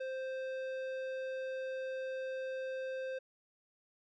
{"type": "tone with tanh clipping", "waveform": "sine", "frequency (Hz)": 523.3, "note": "C5", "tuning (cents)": 0, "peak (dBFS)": -39, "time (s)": [0, 3.19], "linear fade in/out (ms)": 10, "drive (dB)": 13, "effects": []}